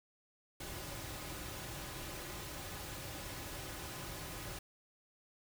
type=noise with comb filter; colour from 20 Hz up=pink; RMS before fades=-45 dBFS; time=0.6-4.59 s; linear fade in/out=5 ms; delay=4.4 ms; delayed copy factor=-0.5; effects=none